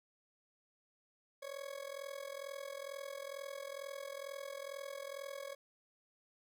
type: tone with amplitude modulation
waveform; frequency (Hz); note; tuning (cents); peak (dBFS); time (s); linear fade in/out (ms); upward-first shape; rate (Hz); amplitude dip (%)
40% pulse; 554.4; C#5; 0; -39; 1.42-5.55; 10; sine; 42.2; 85
effects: none